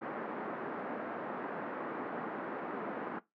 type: band-pass noise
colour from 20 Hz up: pink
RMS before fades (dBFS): -40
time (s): 0.01-3.2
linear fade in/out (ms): 20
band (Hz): 220 to 1600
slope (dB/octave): 24
effects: noise-tail reverb RT60 0.2 s tail -20 dB re dry